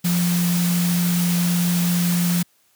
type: tone in noise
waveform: sine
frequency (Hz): 174.8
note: F3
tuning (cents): +2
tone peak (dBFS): -17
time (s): 0.04-2.43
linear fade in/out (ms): 10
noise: white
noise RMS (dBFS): -27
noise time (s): 0.04-2.43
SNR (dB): +7
effects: white hiss -61 dBFS RMS until 2.75 s + high-pass 80 Hz 12 dB/octave